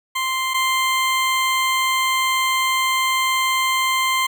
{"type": "tone pair in turn", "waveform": "20% pulse", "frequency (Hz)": [1046.5, 1046.5], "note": ["C6", "C6"], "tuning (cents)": [0, 0], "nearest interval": "unison", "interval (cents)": 0, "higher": "neither", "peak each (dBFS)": [-15, -12], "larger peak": "second", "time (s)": [[0.15, 0.54], [0.54, 4.27]], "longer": "second", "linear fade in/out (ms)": 10, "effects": []}